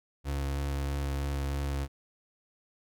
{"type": "tone with vibrato", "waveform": "35% pulse", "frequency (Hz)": 69.8, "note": "C#2", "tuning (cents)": 13, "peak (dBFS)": -28, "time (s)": [0.24, 1.88], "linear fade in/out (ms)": 50, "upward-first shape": "sine", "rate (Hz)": 3.1, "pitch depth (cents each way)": 13, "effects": []}